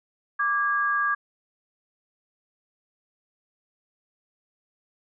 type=tone pair together; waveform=sine; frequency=1171 / 1637 Hz; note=D6 / G#6; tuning=-5 / -25 cents; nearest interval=tritone; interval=580 cents; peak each=-24 dBFS; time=0.39-1.15 s; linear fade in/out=10 ms; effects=none